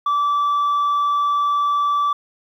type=tone; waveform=sine; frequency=1159 Hz; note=D6; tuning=23 cents flat; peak=-13 dBFS; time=0.06-2.13 s; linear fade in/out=5 ms; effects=tanh soft clip ceiling -15 dBFS + 9-bit